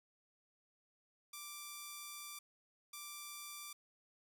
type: tone bursts at uneven times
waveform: 5% pulse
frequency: 1174.7 Hz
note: D6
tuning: in tune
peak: -35 dBFS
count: 2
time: 1.33-2.39 / 2.93-3.73 s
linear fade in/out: 5 ms
effects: none